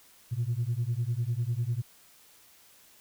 sine beating tone pair, 113.9 / 123.9 Hz, A#2 / B2, -40 / +6 cents, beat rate 10 Hz, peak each -29 dBFS, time 0.31-1.82 s, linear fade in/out 20 ms, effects tanh soft clip ceiling -22 dBFS + white hiss -58 dBFS RMS until 3 s

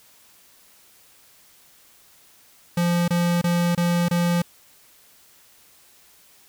square tone bursts, 173.3 Hz, F3, 13 cents flat, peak -19 dBFS, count 5, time 2.77-4.42 s, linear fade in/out 5 ms, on 310 ms, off 25 ms, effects white hiss -54 dBFS RMS until 6.48 s

